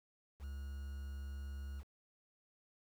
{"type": "tone with quantisation", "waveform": "triangle", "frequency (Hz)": 69.3, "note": "C#2", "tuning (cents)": 0, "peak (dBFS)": -40, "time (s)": [0.39, 1.84], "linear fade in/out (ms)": 50, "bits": 10, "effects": []}